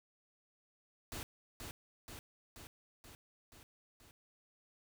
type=noise with echo; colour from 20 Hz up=pink; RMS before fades=-44 dBFS; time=1.12-1.23 s; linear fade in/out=0 ms; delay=480 ms; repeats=6; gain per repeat=-3 dB; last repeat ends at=4.11 s; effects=none